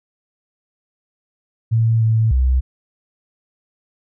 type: tone with pitch steps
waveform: sine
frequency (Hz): 113.5 / 111.6 / 64.2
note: A#2 / A2 / C2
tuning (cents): -46 / +25 / -32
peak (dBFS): -12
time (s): 1.71-2.61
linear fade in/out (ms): 20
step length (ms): 300
effects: none